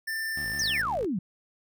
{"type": "tone", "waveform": "square", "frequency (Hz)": 1784, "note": "A6", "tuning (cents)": 23, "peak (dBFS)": -30, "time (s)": [0.07, 0.82], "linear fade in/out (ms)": 10}
{"type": "tone with vibrato", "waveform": "15% pulse", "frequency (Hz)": 61.8, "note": "B1", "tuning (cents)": 2, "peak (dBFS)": -33, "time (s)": [0.36, 1.06], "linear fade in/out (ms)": 10, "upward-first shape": "square", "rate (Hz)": 5.9, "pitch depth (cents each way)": 300}
{"type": "exponential sweep", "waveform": "sine", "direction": "down", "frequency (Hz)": [6480, 165.6], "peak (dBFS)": -26, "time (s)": [0.59, 1.19], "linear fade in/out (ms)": 5}
{"effects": []}